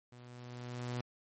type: tone with level ramp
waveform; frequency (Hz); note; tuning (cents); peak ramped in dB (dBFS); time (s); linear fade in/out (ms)
sawtooth; 122.6; B2; -12; -49 to -31; 0.12-1.01; 5
effects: MP3 32 kbps